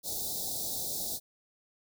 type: band-stop noise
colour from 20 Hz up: white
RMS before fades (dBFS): -35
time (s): 0.03-1.2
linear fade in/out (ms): 50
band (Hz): 840 to 3600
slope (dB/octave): 96
effects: none